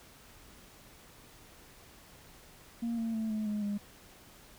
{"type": "tone with pitch steps", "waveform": "sine", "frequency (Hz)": [233.2, 227.1, 221.1, 215.3, 209.7, 204.2], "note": ["A#3", "A#3", "A3", "A3", "G#3", "G#3"], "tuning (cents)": [1, -45, 9, -37, 17, -29], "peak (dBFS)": -29, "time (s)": [2.82, 3.78], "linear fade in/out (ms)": 10, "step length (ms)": 160, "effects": ["tanh soft clip ceiling -29 dBFS", "pink hiss -56 dBFS RMS until 4.58 s"]}